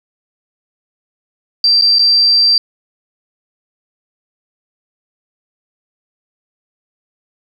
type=tone with dropouts; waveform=sine; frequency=4699 Hz; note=D8; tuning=in tune; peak=-7 dBFS; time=1.64-2.58 s; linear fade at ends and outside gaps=2 ms; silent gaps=1.813-1.82 / 1.986-1.992 s; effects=7-bit